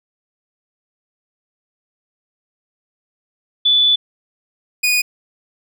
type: tone pair in turn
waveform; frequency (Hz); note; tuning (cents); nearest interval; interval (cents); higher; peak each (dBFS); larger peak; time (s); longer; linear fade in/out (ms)
sine / sawtooth; 3473 / 2470; A7 / D#7; -23 / -13; tritone; 590; first; -10; neither; 3.65-3.96 / 4.83-5.02; first; 10
effects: none